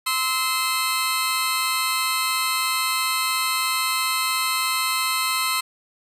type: tone cluster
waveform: 20% pulse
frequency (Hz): 1037 / 1303 / 4251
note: C6 / E6 / C8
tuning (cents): -16 / -20 / +27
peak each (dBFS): -20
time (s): 0.06-5.61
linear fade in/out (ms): 10
effects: resampled to 32000 Hz + 8-bit